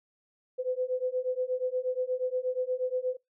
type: beating tone pair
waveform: sine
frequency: 503 / 511.4 Hz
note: B4 / C5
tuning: +32 / -40 cents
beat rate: 8.4 Hz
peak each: -31 dBFS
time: 0.58-3.17 s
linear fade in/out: 20 ms
effects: noise-tail reverb RT60 0.2 s tail -24 dB re dry